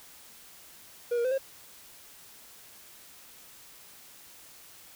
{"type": "tone with pitch steps", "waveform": "triangle", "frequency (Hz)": [480.1, 471.8, 513, 537], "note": ["B4", "A#4", "C5", "C5"], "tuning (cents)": [-49, 21, -34, 45], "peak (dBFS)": -23, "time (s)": [1.11, 1.382], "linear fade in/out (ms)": 10, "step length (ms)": 68, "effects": ["white hiss -52 dBFS RMS until 4.95 s"]}